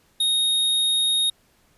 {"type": "tone", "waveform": "square", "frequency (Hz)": 3729, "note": "A#7", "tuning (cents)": 0, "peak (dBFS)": -19, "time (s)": [0.2, 1.3], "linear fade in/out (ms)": 5, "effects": ["pink hiss -61 dBFS RMS until 1.77 s", "resampled to 32000 Hz"]}